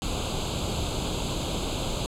pink noise with comb filter, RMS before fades -29 dBFS, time 0.02-2.06 s, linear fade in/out 0 ms, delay 0.27 ms, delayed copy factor +0.9, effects low-pass 8000 Hz 12 dB/octave

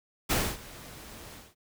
pink noise with ADSR envelope, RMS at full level -25 dBFS, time 0.29-1.55 s, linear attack 19 ms, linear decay 260 ms, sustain -21 dB, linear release 210 ms, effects none

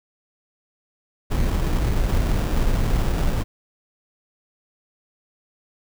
brown noise with sample-and-hold, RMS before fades -20 dBFS, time 1.3-3.44 s, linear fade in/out 20 ms, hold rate 2100 Hz, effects none

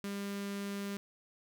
sawtooth tone with notch filter, 200.2 Hz, G3, 37 cents sharp, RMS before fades -39 dBFS, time 0.04-0.97 s, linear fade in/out 0 ms, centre 750 Hz, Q 1.5, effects none

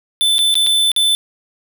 square tone with dropouts, 3522 Hz, A7, 1 cent sharp, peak -12 dBFS, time 0.21-1.15 s, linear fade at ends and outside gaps 0 ms, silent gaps 0.383-0.39 / 0.542-0.554 / 0.665-0.669 / 0.917-0.963 s, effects none

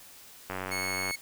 click train, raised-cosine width 0.5 ms, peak -19 dBFS, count 58, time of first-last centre 0.5-1.109 s, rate 93.6 Hz
sawtooth tone, 2200 Hz, C#7, 14 cents flat, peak -28 dBFS, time 0.71-1.16 s, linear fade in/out 10 ms
effects white hiss -51 dBFS RMS until 1.21 s

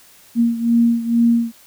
sine beating tone pair, 233.1 / 235.3 Hz, A#3 / A#3, 0 / +16 cents, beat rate 2.2 Hz, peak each -14 / -18 dBFS, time 0.35-1.52 s, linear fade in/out 50 ms, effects white hiss -48 dBFS RMS until 1.66 s

